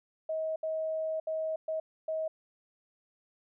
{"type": "tone bursts at uneven times", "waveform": "sine", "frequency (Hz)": 635, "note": "D#5", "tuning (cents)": 35, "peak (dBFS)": -30, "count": 5, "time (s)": [[0.29, 0.56], [0.63, 1.2], [1.27, 1.56], [1.68, 1.8], [2.08, 2.28]], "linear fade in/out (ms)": 5, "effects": []}